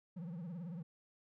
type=tone with vibrato; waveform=triangle; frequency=171.1 Hz; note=F3; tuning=35 cents flat; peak=-40 dBFS; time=0.16-0.83 s; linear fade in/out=10 ms; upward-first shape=triangle; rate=18 Hz; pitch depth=200 cents each way; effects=none